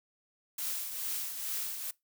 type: noise with tremolo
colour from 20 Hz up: blue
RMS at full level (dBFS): -34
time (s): 0.58-1.91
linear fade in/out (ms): 5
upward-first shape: triangle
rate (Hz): 2.3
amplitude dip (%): 55
effects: noise-tail reverb RT60 0.2 s tail -23 dB re dry